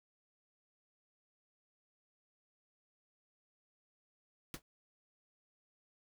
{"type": "noise with exponential decay", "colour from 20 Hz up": "pink", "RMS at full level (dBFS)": -39, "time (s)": [4.54, 4.62], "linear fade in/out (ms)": 1, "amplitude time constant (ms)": 16, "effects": []}